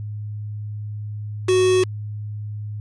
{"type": "tone with quantisation", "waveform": "triangle", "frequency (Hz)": 370.2, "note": "F#4", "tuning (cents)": 1, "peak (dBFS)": -12, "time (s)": [1.48, 1.84], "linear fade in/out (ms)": 10, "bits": 4, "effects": ["added 105 Hz sine -27 dBFS peak until 2.8 s", "resampled to 22050 Hz"]}